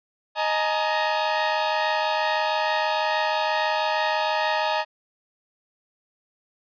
sawtooth chord, D# suspended fourth, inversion none, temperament equal with one note detuned, 622.3 / 846.1 / 932.3 Hz, D#5 / G#5 / A#5, 0 / +32 / 0 cents, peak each -22 dBFS, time 0.35-4.85 s, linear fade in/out 50 ms, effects resampled to 11025 Hz

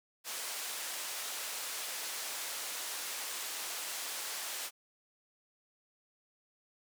white band-pass noise, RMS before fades -40 dBFS, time 0.24-4.71 s, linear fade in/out 50 ms, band 500 to 11000 Hz, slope 12 dB/octave, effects none

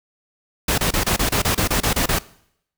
pink noise bursts, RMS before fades -19 dBFS, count 12, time 0.68-2.188 s, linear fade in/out 5 ms, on 100 ms, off 28 ms, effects noise-tail reverb RT60 0.7 s tail -20 dB re dry

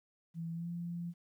sine tone with pitch glide, 165.9 to 171.85 Hz, E3 to F3, +11 to -28 cents, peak -37 dBFS, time 0.34-1.14 s, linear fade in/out 50 ms, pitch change +61 cents, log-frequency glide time 0.53-0.69 s, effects 12-bit

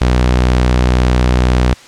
sawtooth tone, 62 Hz, B1, 7 cents sharp, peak -5 dBFS, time 0.01-1.74 s, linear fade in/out 5 ms, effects white hiss -38 dBFS RMS until 1.87 s + low-pass 6000 Hz 12 dB/octave

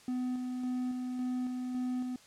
triangle tone with tremolo, 251.4 Hz, B3, 31 cents sharp, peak -29 dBFS, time 0.08-2.16 s, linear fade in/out 2 ms, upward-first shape square, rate 1.8 Hz, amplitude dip 30%, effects white hiss -58 dBFS RMS until 2.26 s + low-pass 8000 Hz 12 dB/octave

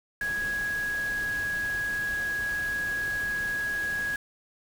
sine tone in noise, 1661.2 Hz, G#6, in tune, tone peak -27 dBFS, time 0.21-4.16 s, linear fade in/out 2 ms, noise pink, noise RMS -41 dBFS, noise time 0.21-4.16 s, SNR +11 dB, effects none

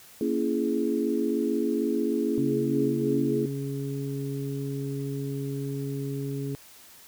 sine chord, A# half-diminished seventh, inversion none, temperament just, 233.1 / 279.7 / 335.6 / 419.5 Hz, A#3 / C#4 / E4 / G#4, 0 / +16 / +31 / +17 cents, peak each -29 dBFS, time 0.21-3.46 s, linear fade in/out 2 ms
harmonic tone, 138.59 Hz, C#3, in tune, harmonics 1 / 2 / 3, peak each -31 / -34 / -36 dBFS, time 2.38-6.55 s, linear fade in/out 0 ms
effects white hiss -51 dBFS RMS until 7.07 s

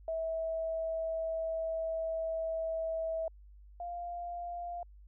sine tone pair in turn, 650 / 697.7 Hz, E5 / F5, -24 / -2 cents, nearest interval minor second, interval 122 cents, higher second, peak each -32 / -37 dBFS, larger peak first, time 0.08-3.28 / 3.8-4.83 s, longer first, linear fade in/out 2 ms, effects added 50 Hz sine -52 dBFS peak until 5.07 s

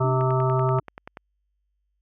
harmonic tone, 129.9 Hz, C3, 12 cents flat, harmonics 1 / 3 / 5 / 7 / 9 / 10, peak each -21 / -26 / -28 / -29 / -31 / -31 dBFS, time 0-0.8 s, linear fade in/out 10 ms
sine tone with exponential decay, 297.6 Hz, D4, 23 cents sharp, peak -31 dBFS, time 0.04-0.83 s, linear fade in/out 1 ms, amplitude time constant 170 ms
click train, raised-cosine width 0.5 ms, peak -22 dBFS, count 11, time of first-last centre 0.21-1.172 s, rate 10.4 Hz
effects added 50 Hz sine -70 dBFS peak until 2.01 s

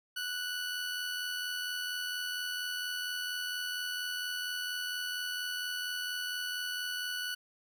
20% pulse tone with amplitude modulation, 1480 Hz, F#6, in tune, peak -28 dBFS, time 0.16-7.35 s, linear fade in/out 10 ms, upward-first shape sine, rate 84.3 Hz, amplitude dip 35%, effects none

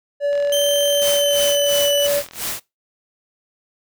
triangle tone, 574 Hz, D5, 40 cents flat, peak -14 dBFS, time 0.2-2.23 s, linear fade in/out 50 ms
click train, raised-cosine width 0.2 ms, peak -20 dBFS, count 86, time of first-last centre 0.33-2.359 s, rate 41.9 Hz
sawtooth tone with pitch glide, 3114 to 2977 Hz, G7 to F#7, -12 to +10 cents, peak -16 dBFS, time 0.52-2.07 s, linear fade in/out 5 ms, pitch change -78 cents, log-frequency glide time 0.91-1.9 s
white noise with tremolo, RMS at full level -24 dBFS, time 1.01-2.6 s, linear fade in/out 10 ms, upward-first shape sine, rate 2.9 Hz, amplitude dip 100%
effects noise-tail reverb RT60 0.2 s tail -21 dB re dry

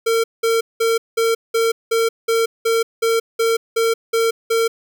square tone bursts, 455.7 Hz, A#4, 39 cents flat, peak -15 dBFS, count 13, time 0.06-4.68 s, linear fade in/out 10 ms, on 180 ms, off 190 ms, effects none

